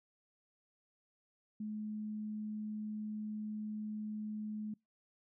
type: tone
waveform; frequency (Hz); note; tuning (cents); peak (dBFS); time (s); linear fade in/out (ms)
sine; 213.2; G#3; +46; -38; 1.6-4.74; 5
effects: noise-tail reverb RT60 0.2 s tail -26 dB re dry